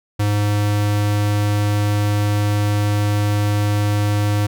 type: tone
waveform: square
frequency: 103.6 Hz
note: G#2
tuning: 4 cents flat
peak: -16 dBFS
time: 0.19-4.47 s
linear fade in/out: 10 ms
effects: none